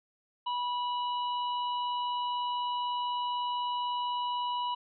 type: harmonic tone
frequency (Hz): 978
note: B5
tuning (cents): -17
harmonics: 1 / 3 / 4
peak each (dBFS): -30 / -39 / -48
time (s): 0.46-4.75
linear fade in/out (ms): 10
effects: none